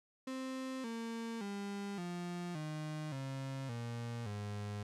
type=tone with pitch steps; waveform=35% pulse; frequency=261.6 / 229.1 / 200.6 / 175.61 / 153.76 / 134.63 / 117.88 / 103.22 Hz; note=C4 / A#3 / G3 / F3 / D#3 / C3 / A#2 / G#2; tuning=0 / -30 / +40 / +10 / -20 / +50 / +20 / -10 cents; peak=-38 dBFS; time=0.27-4.83 s; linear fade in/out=5 ms; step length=570 ms; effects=low-pass 9000 Hz 12 dB/octave